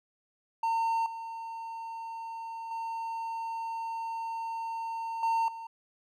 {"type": "tone with level steps", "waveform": "triangle", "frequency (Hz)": 910, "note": "A#5", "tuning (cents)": -42, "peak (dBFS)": [-24, -35, -31, -23, -37], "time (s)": [0.63, 5.67], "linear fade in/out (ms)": 5, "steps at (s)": [1.06, 2.71, 5.23, 5.48], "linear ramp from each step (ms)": 2, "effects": []}